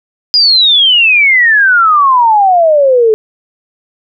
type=exponential sweep; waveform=sine; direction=down; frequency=4978 to 425.4 Hz; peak=-4 dBFS; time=0.34-3.14 s; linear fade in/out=0 ms; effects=none